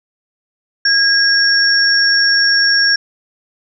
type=tone pair together; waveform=sine; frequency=1634 / 5496 Hz; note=G#6 / F8; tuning=-29 / -29 cents; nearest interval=octave + major sixth; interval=2100 cents; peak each=-12 dBFS; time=0.85-2.96 s; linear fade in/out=5 ms; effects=none

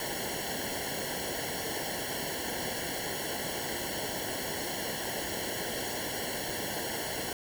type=noise with comb filter; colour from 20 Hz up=pink; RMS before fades=-35 dBFS; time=0-7.33 s; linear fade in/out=2 ms; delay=0.81 ms; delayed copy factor=-1; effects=none

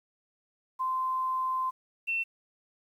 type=tone pair in turn; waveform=sine; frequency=1037 / 2699 Hz; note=C6 / E7; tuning=-16 / +40 cents; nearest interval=octave + perfect fourth; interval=1656 cents; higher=second; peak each=-27 dBFS; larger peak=neither; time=0.79-1.71 / 2.07-2.24 s; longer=first; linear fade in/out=20 ms; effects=10-bit

